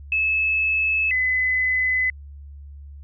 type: tone pair in turn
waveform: sine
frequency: 2600 / 2018 Hz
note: E7 / B6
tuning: -24 / +37 cents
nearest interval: major third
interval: 439 cents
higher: first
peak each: -18 / -18 dBFS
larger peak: neither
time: 0.12-1.11 / 1.11-2.1 s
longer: neither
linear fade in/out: 2 ms
effects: added 71 Hz sine -37 dBFS peak until 3.03 s